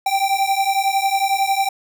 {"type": "beating tone pair", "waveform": "square", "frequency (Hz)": [777, 788], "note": ["G5", "G5"], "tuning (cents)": [-16, 9], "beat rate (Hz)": 11, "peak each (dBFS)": -20, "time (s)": [0.06, 1.69], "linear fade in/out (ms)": 5, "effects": []}